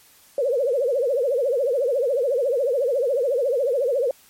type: tone with vibrato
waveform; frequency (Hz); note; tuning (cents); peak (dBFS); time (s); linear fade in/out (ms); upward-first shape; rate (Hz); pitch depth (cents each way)
sine; 519; C5; -14; -18; 0.38-4.11; 2; triangle; 14; 240
effects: white hiss -53 dBFS RMS until 4.29 s + MP3 64 kbps